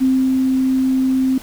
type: tone with ADSR envelope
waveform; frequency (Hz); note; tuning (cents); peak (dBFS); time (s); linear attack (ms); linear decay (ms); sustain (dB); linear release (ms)
sine; 261.6; C4; 0; -11; 0-1.38; 24; 270; -2; 3
effects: pink hiss -38 dBFS RMS until 1.42 s